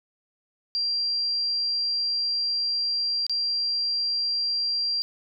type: tone with dropouts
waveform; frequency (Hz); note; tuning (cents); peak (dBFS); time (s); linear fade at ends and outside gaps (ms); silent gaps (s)
sine; 4742; D8; +16; -23; 0.75-5.02; 0; 3.266-3.296
effects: none